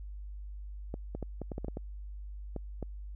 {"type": "clicks", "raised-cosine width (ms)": 2, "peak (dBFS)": -24, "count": 11, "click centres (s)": [0.941, 1.15, 1.227, 1.417, 1.518, 1.581, 1.646, 1.683, 1.771, 2.563, 2.827], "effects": ["added 50 Hz sine -40 dBFS peak until 3.15 s"]}